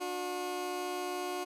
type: tone pair together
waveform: 20% pulse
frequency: 295.3 / 361.2 Hz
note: D4 / F#4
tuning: +10 / -42 cents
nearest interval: minor third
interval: 348 cents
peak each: -38 / -30 dBFS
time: 0-1.45 s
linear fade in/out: 20 ms
effects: resampled to 32000 Hz